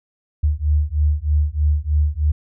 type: beating tone pair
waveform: sine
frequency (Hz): 73.42 / 76.62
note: D2 / D#2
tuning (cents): 0 / -26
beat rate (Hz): 3.2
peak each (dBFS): -18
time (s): 0.43-2.32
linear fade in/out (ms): 10
effects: none